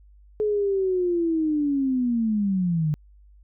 sine linear sweep, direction down, 428.7 to 146.83 Hz, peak -20 dBFS, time 0.4-2.94 s, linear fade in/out 0 ms, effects added 50 Hz sine -49 dBFS peak until 3.43 s

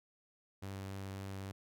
sawtooth tone with vibrato, 97.2 Hz, G2, 14 cents flat, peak -38 dBFS, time 0.62-1.52 s, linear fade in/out 10 ms, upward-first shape sine, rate 3.6 Hz, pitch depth 8 cents each way, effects none

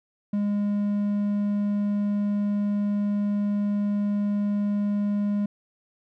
triangle tone, 204.9 Hz, G#3, 23 cents flat, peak -20 dBFS, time 0.33-5.46 s, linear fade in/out 5 ms, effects none

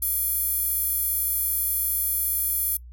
square tone with high-pass filter, 478.7 Hz, A#4, 46 cents sharp, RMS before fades -25 dBFS, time 0.02-2.77 s, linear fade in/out 5 ms, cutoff 12000 Hz, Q 4.1, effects noise-tail reverb RT60 0.1 s tail -24 dB re dry + added 60 Hz sine -40 dBFS peak until 2.92 s

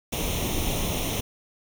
pink noise with comb filter, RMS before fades -27 dBFS, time 0.12-1.21 s, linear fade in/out 10 ms, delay 0.32 ms, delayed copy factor +0.75, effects none

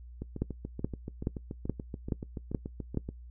two click trains, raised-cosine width 3 ms, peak -24 / -16 dBFS, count 21 / 7, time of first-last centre 0.22-3.089 / 0.42-2.973 s, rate 6.97 / 2.35 Hz, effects noise-tail reverb RT60 0.1 s tail -20 dB re dry + added 60 Hz sine -45 dBFS peak until 3.3 s

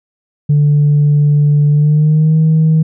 sine tone with pitch glide, 146.83 to 158.28 Hz, D3 to D#3, 0 to +30 cents, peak -5 dBFS, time 0.49-2.83 s, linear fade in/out 10 ms, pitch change +130 cents, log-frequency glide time 1.7-2.37 s, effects tanh soft clip ceiling -4 dBFS

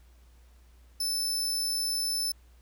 sawtooth tone, 5274 Hz, E8, in tune, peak -25 dBFS, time 1-2.32 s, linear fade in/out 5 ms, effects added 60 Hz sine -54 dBFS peak until 2.61 s + pink hiss -66 dBFS RMS until 2.61 s

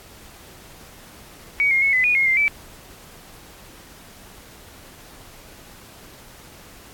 sine tone with pitch steps, 2252 / 2135 / 2195 / 2018 / 2457 / 2150 / 2094 / 2312 Hz, C#7 / C7 / C#7 / B6 / D#7 / C7 / C7 / D7, +27 / +34 / -18 / +37 / -22 / +47 / +1 / -28 cents, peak -15 dBFS, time 1.6-2.48 s, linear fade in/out 0 ms, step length 110 ms, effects pink hiss -45 dBFS RMS until 6.93 s + AAC 64 kbps

